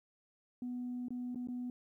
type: tone with dropouts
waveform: sine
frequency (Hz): 246.9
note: B3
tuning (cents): 0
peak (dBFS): -36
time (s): 0.62-1.7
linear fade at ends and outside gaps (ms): 2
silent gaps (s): 1.084-1.105 / 1.347-1.357 / 1.473-1.485
effects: tanh soft clip ceiling -34 dBFS + 13-bit